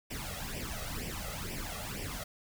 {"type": "noise with flanger", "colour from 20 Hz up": "pink", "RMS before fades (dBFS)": -39, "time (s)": [0.1, 2.24], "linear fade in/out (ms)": 10, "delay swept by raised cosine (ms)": [0.37, 1.57], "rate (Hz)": 2.1, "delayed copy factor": 0.75, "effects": []}